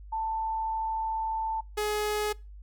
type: tone pair in turn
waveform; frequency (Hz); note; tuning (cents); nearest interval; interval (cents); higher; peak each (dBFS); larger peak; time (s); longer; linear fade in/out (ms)
sine / sawtooth; 887 / 421; A5 / G#4; +14 / +24; octave + minor second; 1290; first; -28 / -23; second; 0.12-1.61 / 1.77-2.33; first; 10
effects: noise-tail reverb RT60 0.3 s tail -24 dB re dry + added 50 Hz sine -43 dBFS peak until 2.62 s